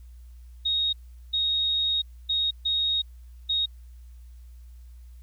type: tone bursts at uneven times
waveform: sine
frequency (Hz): 3748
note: A#7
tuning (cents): +9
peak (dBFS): -22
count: 5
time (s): 0.65-0.93 / 1.33-2.02 / 2.29-2.51 / 2.65-3.02 / 3.49-3.66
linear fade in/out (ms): 10
effects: added 60 Hz sine -43 dBFS peak until 5.22 s + white hiss -67 dBFS RMS until 5.22 s